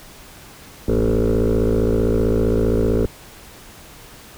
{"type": "tone with frequency modulation", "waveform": "sine", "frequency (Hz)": 239.9, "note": "A#3", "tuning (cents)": 50, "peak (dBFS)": -12, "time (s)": [0.88, 3.06], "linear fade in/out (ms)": 5, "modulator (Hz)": 55.4, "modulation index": 4.5, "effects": ["tanh soft clip ceiling -13 dBFS", "pink hiss -42 dBFS RMS until 4.37 s"]}